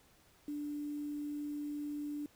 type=tone with quantisation; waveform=sine; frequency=293.7 Hz; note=D4; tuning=in tune; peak=-37 dBFS; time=0.48-2.26 s; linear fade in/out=2 ms; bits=10; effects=pink hiss -66 dBFS RMS until 2.35 s